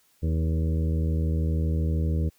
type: harmonic tone with a mistuned harmonic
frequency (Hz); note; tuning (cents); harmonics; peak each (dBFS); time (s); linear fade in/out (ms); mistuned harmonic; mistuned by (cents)
79.8; D#2; +44; 1 / 2 / 3 / 4 / 5 / 6 / 7; -23 / -29 / -36 / -37 / -41 / -40 / -46; 0.22-2.3; 20; 5; +31
effects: white hiss -64 dBFS RMS until 2.38 s